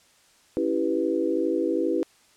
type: chord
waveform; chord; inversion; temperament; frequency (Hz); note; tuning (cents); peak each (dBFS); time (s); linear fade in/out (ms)
sine; C# half-diminished seventh; none; equal; 277.2 / 329.6 / 392 / 493.9; C#4 / E4 / G4 / B4; 0 / 0 / 0 / 0; -30 / -25 / -28 / -28; 0.57-2.03; 0
effects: white hiss -59 dBFS RMS until 2.36 s + low-pass 9000 Hz 12 dB/octave